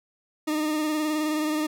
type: tone with vibrato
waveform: 40% pulse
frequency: 306.5 Hz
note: D#4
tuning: 26 cents flat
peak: -23 dBFS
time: 0.47-1.67 s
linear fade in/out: 10 ms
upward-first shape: triangle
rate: 19 Hz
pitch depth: 38 cents each way
effects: none